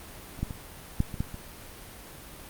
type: clicks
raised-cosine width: 5 ms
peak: -30 / -16 / -22 / -11 / -22 / -15 / -26 dBFS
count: 7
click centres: 0.391 / 0.43 / 0.508 / 1.004 / 1.142 / 1.205 / 1.343 s
effects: pink hiss -45 dBFS RMS until 2.49 s + Opus 32 kbps